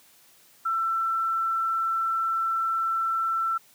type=tone; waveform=sine; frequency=1339 Hz; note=E6; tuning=27 cents sharp; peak=-23 dBFS; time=0.65-3.58 s; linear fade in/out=10 ms; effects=white hiss -57 dBFS RMS until 3.74 s + high-pass 80 Hz 12 dB/octave